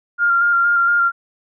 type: tone with vibrato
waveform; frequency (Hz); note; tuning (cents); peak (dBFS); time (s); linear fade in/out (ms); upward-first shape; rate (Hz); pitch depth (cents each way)
sine; 1396.9; F6; 0; -12; 0.18-1.12; 50; square; 4.3; 17
effects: none